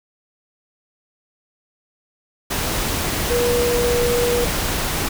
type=tone in noise; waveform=sine; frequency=482 Hz; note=B4; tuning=42 cents flat; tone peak=-17 dBFS; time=3.3-4.45 s; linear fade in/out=10 ms; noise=pink; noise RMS=-22 dBFS; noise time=2.5-5.09 s; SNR=+2 dB; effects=none